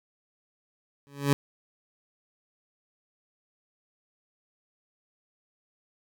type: tone with exponential growth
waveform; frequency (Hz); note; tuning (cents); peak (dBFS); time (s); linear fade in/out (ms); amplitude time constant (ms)
20% pulse; 141.1; C#3; +31; -12; 1.07-1.33; 0; 55
effects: none